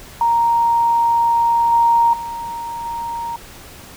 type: tone with level steps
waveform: sine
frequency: 932.3 Hz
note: A#5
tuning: in tune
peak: -12 / -10 / -24 / -22 dBFS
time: 0.21-3.36 s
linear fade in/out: 2 ms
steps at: 1.72 / 2.13 / 2.85 s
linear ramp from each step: 5 ms
effects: pink hiss -39 dBFS RMS until 3.96 s